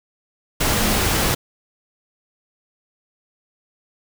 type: tone in noise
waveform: sine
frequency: 206.2 Hz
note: G#3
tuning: 12 cents flat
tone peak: -26 dBFS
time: 0.73-0.98 s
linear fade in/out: 10 ms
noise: pink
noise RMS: -19 dBFS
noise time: 0.6-1.35 s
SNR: -10 dB
effects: none